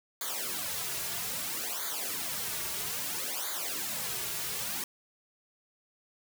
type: noise with flanger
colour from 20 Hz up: white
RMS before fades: -35 dBFS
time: 0.21-4.84 s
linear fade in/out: 2 ms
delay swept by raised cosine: 0.36 to 3.96 ms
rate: 0.61 Hz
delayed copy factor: -0.95
effects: none